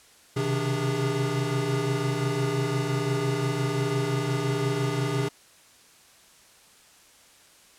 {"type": "tone cluster", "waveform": "square", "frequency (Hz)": [129.5, 135.3, 157.8, 294.3, 407.3], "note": ["C3", "C#3", "D#3", "D4", "G#4"], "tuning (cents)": [-17, -42, 25, 4, -34], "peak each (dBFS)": [-29, -34, -33, -34, -31], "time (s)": [0.36, 5.29], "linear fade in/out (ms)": 10, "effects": ["white hiss -55 dBFS RMS until 7.78 s", "low-pass 10000 Hz 12 dB/octave"]}